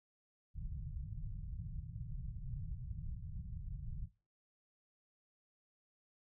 pink low-pass noise, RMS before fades -44 dBFS, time 0.54-4.09 s, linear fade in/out 50 ms, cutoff 160 Hz, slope 48 dB/octave, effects noise-tail reverb RT60 0.3 s tail -18 dB re dry

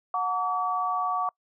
sine tone cluster, 731 / 899 / 1144 Hz, F#5 / A5 / D6, -21 / +37 / -46 cents, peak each -29 / -35 / -26 dBFS, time 0.14-1.29 s, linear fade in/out 2 ms, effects noise-tail reverb RT60 0.1 s tail -26 dB re dry

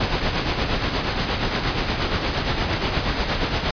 pink noise with tremolo, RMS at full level -20 dBFS, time 0-3.71 s, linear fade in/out 5 ms, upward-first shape triangle, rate 8.5 Hz, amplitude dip 55%, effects resampled to 11025 Hz

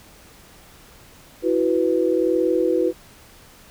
sine chord, E suspended second, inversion none, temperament just, 329.6 / 370.8 / 494.4 Hz, E4 / F#4 / B4, 0 / +4 / +2 cents, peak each -21 dBFS, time 1.42-2.93 s, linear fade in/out 50 ms, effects pink hiss -48 dBFS RMS until 3.7 s

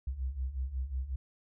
sine beating tone pair, 61.74 / 67.24 Hz, B1 / C2, 0 / +48 cents, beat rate 5.5 Hz, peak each -38 / -34 dBFS, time 0.07-1.16 s, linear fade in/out 5 ms, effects none

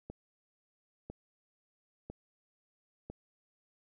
click train, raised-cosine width 2 ms, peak -29 dBFS, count 4, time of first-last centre 0.1-3.1 s, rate 1 Hz, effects none

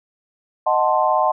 sine chord, D# diminished seventh, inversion none, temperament equal, 622.3 / 740 / 880 / 1046.5 Hz, D#5 / F#5 / A5 / C6, 0 / 0 / 0 / 0 cents, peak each -20 dBFS, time 0.66-1.32 s, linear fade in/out 10 ms, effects none

